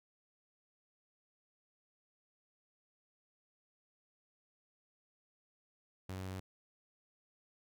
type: tone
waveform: sawtooth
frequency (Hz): 94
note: F#2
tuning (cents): +28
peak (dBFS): -37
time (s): 6.09-6.4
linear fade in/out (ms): 5
effects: none